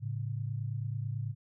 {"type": "tone pair together", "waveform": "sine", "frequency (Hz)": [109.45, 138.59], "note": ["A2", "C#3"], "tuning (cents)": [-9, 0], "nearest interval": "major third", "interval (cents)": 409, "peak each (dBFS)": [-34, -37], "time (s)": [0, 1.35], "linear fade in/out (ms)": 50, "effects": []}